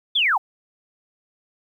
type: linear sweep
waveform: sine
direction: down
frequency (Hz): 3590 to 698.5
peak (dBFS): -16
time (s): 0.15-0.38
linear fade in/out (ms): 10
effects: 9-bit